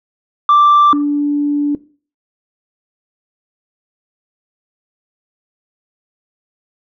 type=tone pair in turn; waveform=sine; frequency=1174.7 / 290.6 Hz; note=D6 / D4; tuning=0 / -18 cents; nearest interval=2 octaves; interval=2418 cents; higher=first; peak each=-4 / -11 dBFS; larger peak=first; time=0.49-0.93 / 0.93-1.75 s; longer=second; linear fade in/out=2 ms; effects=noise-tail reverb RT60 0.4 s tail -19 dB re dry + tanh soft clip ceiling -4 dBFS